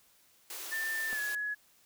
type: high-pass noise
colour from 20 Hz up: white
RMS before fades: -42 dBFS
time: 0.5-1.35 s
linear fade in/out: 2 ms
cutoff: 300 Hz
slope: 96 dB/octave
type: tone with pitch glide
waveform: sine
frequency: 1784 to 1686.8 Hz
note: A6 to G#6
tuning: +23 to +26 cents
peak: -32 dBFS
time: 0.71-1.55 s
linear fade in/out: 20 ms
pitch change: -97 cents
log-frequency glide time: 1.09-1.21 s
type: clicks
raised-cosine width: 1 ms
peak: -34 dBFS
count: 2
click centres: 1.128 / 1.132 s
effects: white hiss -65 dBFS RMS until 1.85 s